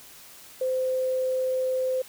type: tone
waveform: sine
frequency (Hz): 516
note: C5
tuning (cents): -24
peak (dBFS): -23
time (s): 0.61-2.02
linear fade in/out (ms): 5
effects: white hiss -48 dBFS RMS until 2.08 s